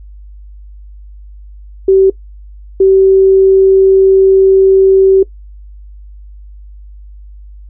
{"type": "tone bursts at uneven times", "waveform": "sine", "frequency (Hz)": 384.2, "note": "G4", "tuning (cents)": -35, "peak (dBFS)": -3, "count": 2, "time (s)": [[1.88, 2.1], [2.8, 5.23]], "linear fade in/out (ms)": 5, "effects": ["noise-tail reverb RT60 0.1 s tail -20 dB re dry", "added 50 Hz sine -30 dBFS peak until 7.69 s"]}